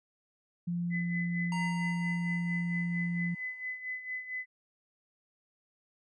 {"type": "tone", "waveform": "sine", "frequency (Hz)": 173.4, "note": "F3", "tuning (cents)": -12, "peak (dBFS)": -30, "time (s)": [0.67, 3.35], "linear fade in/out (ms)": 10}
{"type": "tone with tremolo", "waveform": "sine", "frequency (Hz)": 2014, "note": "B6", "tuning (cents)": 33, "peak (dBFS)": -33, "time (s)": [0.9, 4.46], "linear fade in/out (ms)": 50, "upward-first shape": "sine", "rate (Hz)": 4.4, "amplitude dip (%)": 70}
{"type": "tone with exponential decay", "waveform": "square", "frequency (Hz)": 932.3, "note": "A#5", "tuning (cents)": 0, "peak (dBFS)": -36, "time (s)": [1.52, 3.78], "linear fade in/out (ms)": 2, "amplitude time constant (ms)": 490}
{"effects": ["resampled to 24000 Hz"]}